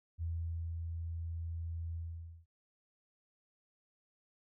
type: tone with ADSR envelope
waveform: sine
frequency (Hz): 83.2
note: E2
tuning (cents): +17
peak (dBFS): -34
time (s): 0.18-2.46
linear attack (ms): 42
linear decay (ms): 530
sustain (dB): -3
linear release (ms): 510
effects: none